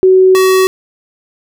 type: tone pair in turn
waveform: sine / square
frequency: 374.9 / 376.7 Hz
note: F#4 / F#4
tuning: +23 / +31 cents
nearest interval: unison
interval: 8 cents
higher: second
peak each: -3 / -7 dBFS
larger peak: first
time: 0.03-0.35 / 0.35-0.67 s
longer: neither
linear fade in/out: 0 ms
effects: none